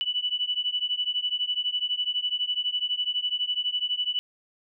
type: beating tone pair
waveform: sine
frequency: 2960 / 2972 Hz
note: F#7 / F#7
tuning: 0 / +7 cents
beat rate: 12 Hz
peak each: -28 dBFS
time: 0.01-4.19 s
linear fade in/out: 0 ms
effects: none